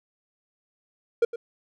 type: tone with echo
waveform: triangle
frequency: 467.9 Hz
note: A#4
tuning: 6 cents sharp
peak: -14 dBFS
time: 1.22-1.25 s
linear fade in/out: 5 ms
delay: 110 ms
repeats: 1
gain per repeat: -14 dB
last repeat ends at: 1.36 s
effects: none